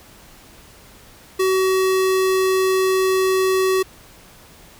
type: tone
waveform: square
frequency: 377.6 Hz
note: F#4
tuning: 35 cents sharp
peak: -16 dBFS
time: 1.39-3.83 s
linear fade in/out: 10 ms
effects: pink hiss -46 dBFS RMS until 4.79 s